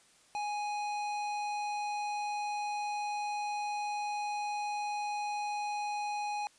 sine tone with tanh clipping, 830.6 Hz, G#5, in tune, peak -35 dBFS, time 0.35-6.47 s, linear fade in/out 0 ms, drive 17 dB, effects white hiss -63 dBFS RMS until 6.58 s + resampled to 22050 Hz

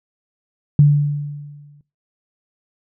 sine tone with exponential decay, 145.7 Hz, D3, 13 cents flat, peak -5 dBFS, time 0.79-1.81 s, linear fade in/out 2 ms, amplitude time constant 220 ms, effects noise-tail reverb RT60 0.3 s tail -21 dB re dry

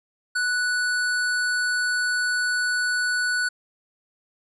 square tone, 1480 Hz, F#6, in tune, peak -22 dBFS, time 0.35-3.49 s, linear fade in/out 10 ms, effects resampled to 24000 Hz

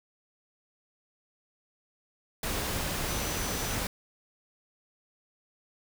sine tone in noise, 5990 Hz, F#8, 20 cents sharp, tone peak -41 dBFS, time 3.08-3.75 s, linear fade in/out 2 ms, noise pink, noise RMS -32 dBFS, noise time 2.43-3.87 s, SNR -12 dB, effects none

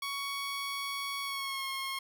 15% pulse tone with pitch glide, 1117 to 1078.3 Hz, C#6 to C#6, +13 to -48 cents, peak -28 dBFS, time 0.02-1.99 s, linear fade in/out 5 ms, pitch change -61 cents, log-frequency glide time 1.23-1.65 s, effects none

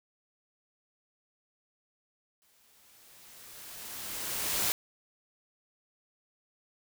white noise with exponential growth, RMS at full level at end -28 dBFS, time 2.42-4.72 s, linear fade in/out 0 ms, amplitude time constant 500 ms, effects none

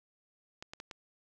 clicks, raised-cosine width 0.2 ms, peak -26 dBFS, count 4, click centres 0.625 / 0.735 / 0.801 / 0.912 s, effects none

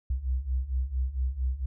sine beating tone pair, 61.74 / 66.14 Hz, B1 / C2, 0 / +19 cents, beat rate 4.4 Hz, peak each -31 / -28 dBFS, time 0.1-1.66 s, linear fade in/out 5 ms, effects none

